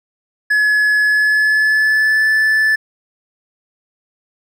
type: tone with pitch glide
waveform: triangle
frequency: 1700 to 1746.8 Hz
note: G#6 to A6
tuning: +40 to -13 cents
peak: -9 dBFS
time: 0.5-2.76 s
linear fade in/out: 10 ms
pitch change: +47 cents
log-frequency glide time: 1.02-2.27 s
effects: none